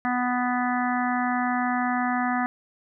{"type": "harmonic tone", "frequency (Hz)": 247.8, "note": "B3", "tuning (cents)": 6, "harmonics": [1, 3, 4, 5, 6, 7, 8], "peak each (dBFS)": [-26, -27, -34, -31, -36, -32, -36], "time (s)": [0.05, 2.46], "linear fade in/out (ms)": 0, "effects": []}